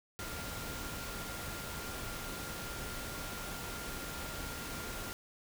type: tone in noise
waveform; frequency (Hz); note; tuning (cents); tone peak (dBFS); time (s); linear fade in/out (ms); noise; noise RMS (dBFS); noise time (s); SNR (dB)
sine; 1396.9; F6; 0; -48; 0.19-5.13; 0; pink; -42; 0.19-5.13; -9
effects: none